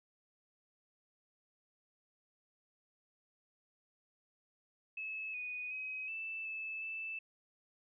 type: tone with pitch steps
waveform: sine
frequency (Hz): 2595 / 2481 / 2533 / 2644 / 2619 / 2639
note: E7 / D#7 / D#7 / E7 / E7 / E7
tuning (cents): -28 / -6 / +30 / +5 / -12 / +1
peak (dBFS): -39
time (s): 4.97-7.19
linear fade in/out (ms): 5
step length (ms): 370
effects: none